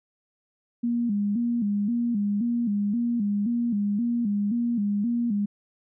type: tone with vibrato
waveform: sine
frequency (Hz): 220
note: A3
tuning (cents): 0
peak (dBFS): -22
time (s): 0.83-5.46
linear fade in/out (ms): 10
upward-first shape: square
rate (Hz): 1.9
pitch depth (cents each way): 130
effects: none